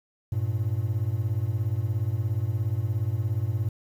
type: beating tone pair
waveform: triangle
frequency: 99.1 / 116.1 Hz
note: G2 / A#2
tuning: +19 / -7 cents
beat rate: 17 Hz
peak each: -25 dBFS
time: 0.32-3.69 s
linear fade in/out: 5 ms
effects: 9-bit